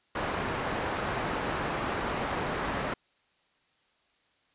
white low-pass noise, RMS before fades -32 dBFS, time 0.15-2.94 s, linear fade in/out 5 ms, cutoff 1300 Hz, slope 12 dB/octave, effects white hiss -69 dBFS RMS until 4.54 s + resampled to 8000 Hz

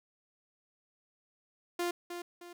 sawtooth tone with echo, 349.2 Hz, F4, in tune, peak -27 dBFS, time 1.79-1.91 s, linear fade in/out 5 ms, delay 310 ms, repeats 2, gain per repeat -8 dB, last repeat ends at 2.53 s, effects none

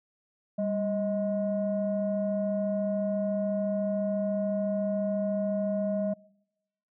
sine tone pair together, 198.3 / 628.9 Hz, G3 / D#5, +20 / +18 cents, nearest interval octave + minor sixth, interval 1998 cents, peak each -28 dBFS, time 0.58-6.14 s, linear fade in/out 10 ms, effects noise-tail reverb RT60 0.9 s tail -26 dB re dry + tanh soft clip ceiling -20 dBFS

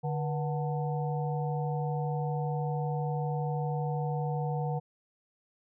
harmonic tone with a mistuned harmonic, 147.9 Hz, D3, 13 cents sharp, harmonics 1 / 3 / 5 / 6, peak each -30 / -37 / -37 / -42 dBFS, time 0.03-4.8 s, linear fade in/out 20 ms, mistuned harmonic 3, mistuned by +150 cents, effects none

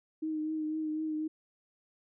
sine tone with vibrato, 311.2 Hz, D#4, in tune, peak -31 dBFS, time 0.22-1.28 s, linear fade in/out 10 ms, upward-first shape triangle, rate 4 Hz, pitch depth 29 cents each way, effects none

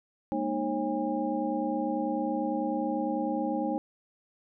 sine tone cluster, 207.5 / 236.6 / 307.5 / 542 / 809 Hz, G#3 / A#3 / D#4 / C#5 / G#5, -1 / +26 / -20 / -39 / -46 cents, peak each -37 / -34 / -31 / -34 / -34 dBFS, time 0.32-3.78 s, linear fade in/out 0 ms, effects none

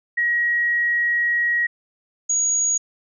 sine tone pair in turn, 1900 / 6716 Hz, A#6 / G#8, +33 / +18 cents, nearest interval octave + minor seventh, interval 2185 cents, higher second, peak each -17 dBFS, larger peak neither, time 0.17-1.67 / 2.29-2.78 s, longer first, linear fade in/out 10 ms, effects none

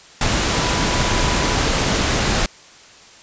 sine tone in noise, 987.8 Hz, B5, in tune, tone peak -28 dBFS, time 0.52-1.56 s, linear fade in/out 2 ms, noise pink, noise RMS -18 dBFS, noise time 0.21-2.46 s, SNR -13 dB, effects white hiss -44 dBFS RMS until 3.22 s + resampled to 16000 Hz

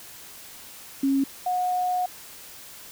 sine tone pair in turn, 273.1 / 727 Hz, C#4 / F#5, -26 / -31 cents, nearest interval octave + perfect fourth, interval 1695 cents, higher second, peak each -19 / -22 dBFS, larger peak first, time 1.03-1.24 / 1.46-2.06 s, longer second, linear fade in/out 5 ms, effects white hiss -44 dBFS RMS until 2.91 s

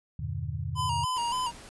sine chord, E half-diminished seventh, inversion none, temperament just, 82.41 / 98.89 / 118.67 / 148.33 Hz, E2 / G2 / Bb2 / D3, 0 / +16 / +31 / +18 cents, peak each -36 dBFS, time 0.19-1.05 s, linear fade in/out 5 ms
square tone with vibrato, 978 Hz, B5, 17 cents flat, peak -28 dBFS, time 0.75-1.52 s, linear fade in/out 50 ms, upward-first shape square, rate 3.5 Hz, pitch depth 60 cents each way
pink noise, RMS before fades -47 dBFS, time 1.16-1.69 s, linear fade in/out 0 ms
effects resampled to 24000 Hz

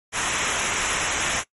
pink noise with comb filter, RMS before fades -24 dBFS, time 0.12-1.44 s, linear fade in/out 50 ms, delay 0.22 ms, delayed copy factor -0.75, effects noise-tail reverb RT60 0.1 s tail -20 dB re dry + MP3 48 kbps

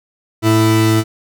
40% pulse tone pair together, 109.99 / 329.6 Hz, A2 / E4, 0 / 0 cents, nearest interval octave + perfect fifth, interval 1900 cents, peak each -12 dBFS, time 0.42-1.04 s, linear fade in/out 50 ms, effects none

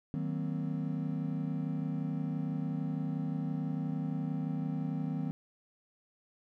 triangle chord, C half-diminished seventh, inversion first, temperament just, 156.98 / 188.37 / 235.5 / 261.6 Hz, Eb3 / Gb3 / Bb3 / C4, +16 / +31 / +18 / 0 cents, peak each -33 / -37 / -39 / -36 dBFS, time 0.14-5.31 s, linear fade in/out 0 ms, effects none

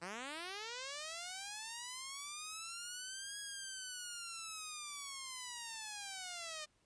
5% pulse linear two-way sweep, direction up then down, 161.6 to 1661.2 to 601 Hz, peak -32 dBFS, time 0.01-6.66 s, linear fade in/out 20 ms, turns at 3.39 s, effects pink hiss -75 dBFS RMS until 6.85 s + resampled to 22050 Hz

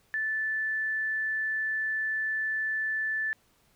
sine tone, 1753 Hz, A6, 7 cents flat, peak -27 dBFS, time 0.14-3.33 s, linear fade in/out 0 ms, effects pink hiss -66 dBFS RMS until 3.75 s

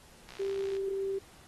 click train, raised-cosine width 0.2 ms, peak -30 dBFS, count 31, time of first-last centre 0.29-0.767 s, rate 62.9 Hz
sine tone with pitch glide, 392.2 to 389.9 Hz, G4 to G4, +1 to -9 cents, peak -30 dBFS, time 0.39-1.19 s, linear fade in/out 10 ms, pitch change -10 cents, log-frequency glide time 0.51-0.82 s
effects pink hiss -57 dBFS RMS until 1.47 s + AAC 32 kbps

